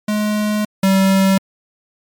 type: tone pair in turn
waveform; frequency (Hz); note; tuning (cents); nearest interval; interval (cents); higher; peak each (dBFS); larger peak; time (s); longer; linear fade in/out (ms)
square; 210.9 / 192.7; G#3 / G3; +27 / -29; major second; 156; first; -16 / -11; second; 0.08-0.65 / 0.83-1.38; first; 5
effects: MP3 96 kbps